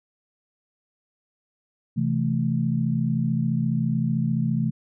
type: chord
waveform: sine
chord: A minor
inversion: first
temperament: equal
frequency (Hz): 130.81 / 164.81 / 220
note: C3 / E3 / A3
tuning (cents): 0 / 0 / 0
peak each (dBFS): -25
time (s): 1.96-4.71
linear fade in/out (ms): 20
effects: none